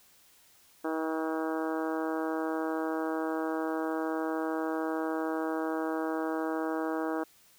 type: harmonic tone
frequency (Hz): 159.6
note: D#3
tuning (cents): +44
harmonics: 2 / 3 / 4 / 5 / 6 / 7 / 8 / 9 / 10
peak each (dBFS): -32 / -36 / -38 / -40 / -42 / -43 / -44 / -45 / -46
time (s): 0.84-7.24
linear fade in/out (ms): 10
effects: white hiss -61 dBFS RMS until 7.58 s